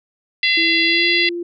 harmonic tone, 680 Hz, F5, 46 cents flat, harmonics 3 / 4 / 5 / 6 / 7, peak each -17 / -19 / -21 / -23 / -24 dBFS, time 0.43-1.29 s, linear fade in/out 2 ms
sine tone with pitch glide, 329.6 to 345.8 Hz, E4 to F4, 0 to -17 cents, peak -22 dBFS, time 0.57-1.43 s, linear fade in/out 5 ms, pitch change +83 cents, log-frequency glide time 0.84-1.06 s
effects none

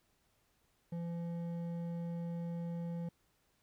sine tone with hard clipping, 170 Hz, F3, 46 cents flat, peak -39 dBFS, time 0.92-3.09 s, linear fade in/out 5 ms, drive 8 dB, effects pink hiss -75 dBFS RMS until 3.62 s

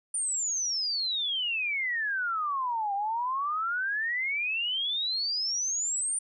sine exponential two-way sweep, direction down then up, 9210 to 784 to 9210 Hz, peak -27 dBFS, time 0.14-6.19 s, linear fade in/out 5 ms, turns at 2.94 s, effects none

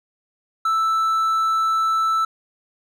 triangle tone, 1320 Hz, E6, 2 cents sharp, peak -15 dBFS, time 0.65-2.25 s, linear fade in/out 5 ms, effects none

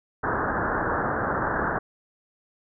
white low-pass noise, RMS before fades -26 dBFS, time 0.23-1.79 s, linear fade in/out 10 ms, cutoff 1700 Hz, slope 96 dB/octave, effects none

